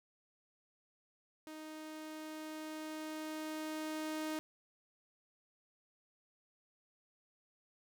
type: tone with level ramp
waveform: sawtooth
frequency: 311.1 Hz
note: D#4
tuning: in tune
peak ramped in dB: -43 to -33 dBFS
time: 1.47-4.39 s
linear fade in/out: 0 ms
effects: none